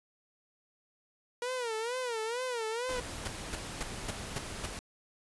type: tone with vibrato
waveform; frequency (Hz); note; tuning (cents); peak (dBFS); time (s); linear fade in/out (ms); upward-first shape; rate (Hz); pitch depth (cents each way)
sawtooth; 474.2; A#4; +30; -29; 1.42-3; 2; sine; 2.2; 140
type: noise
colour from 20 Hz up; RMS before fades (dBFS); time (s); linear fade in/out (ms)
pink; -41; 2.89-4.79; 0
type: noise bursts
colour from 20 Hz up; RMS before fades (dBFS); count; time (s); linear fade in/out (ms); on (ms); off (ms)
pink; -35; 6; 3.25-4.662; 5; 27; 250
effects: resampled to 24000 Hz